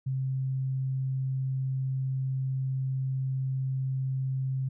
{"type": "tone", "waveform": "sine", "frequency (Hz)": 132.3, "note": "C3", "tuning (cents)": 20, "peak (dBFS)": -27, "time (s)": [0.06, 4.69], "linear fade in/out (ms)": 10, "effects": []}